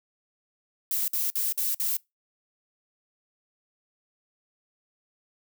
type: noise bursts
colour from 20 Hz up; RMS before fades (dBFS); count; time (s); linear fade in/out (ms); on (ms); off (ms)
violet; -27; 5; 0.91-1.968; 2; 170; 52
effects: noise-tail reverb RT60 0.2 s tail -24 dB re dry